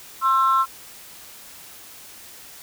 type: tone pair together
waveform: sine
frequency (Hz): 1061.2 / 1337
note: C6 / E6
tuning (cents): +24 / +24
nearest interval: major third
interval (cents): 400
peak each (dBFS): -17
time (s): 0.21-0.66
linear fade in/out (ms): 50
effects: tanh soft clip ceiling -10 dBFS + white hiss -43 dBFS RMS until 2.62 s